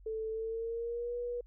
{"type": "tone with pitch glide", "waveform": "sine", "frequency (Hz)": [440.7, 483.4], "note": ["A4", "B4"], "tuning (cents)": [3, -37], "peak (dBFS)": -34, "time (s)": [0.06, 1.41], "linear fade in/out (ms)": 5, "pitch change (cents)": 160, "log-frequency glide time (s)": [0.3, 1.16], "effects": ["added 46 Hz sine -53 dBFS peak until 1.46 s"]}